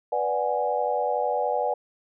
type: chord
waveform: sine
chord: G# half-diminished seventh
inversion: first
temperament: equal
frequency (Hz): 493.9 / 587.3 / 740 / 830.6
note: B4 / D5 / F#5 / G#5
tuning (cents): 0 / 0 / 0 / 0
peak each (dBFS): -28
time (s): 0.12-1.74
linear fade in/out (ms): 5
effects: none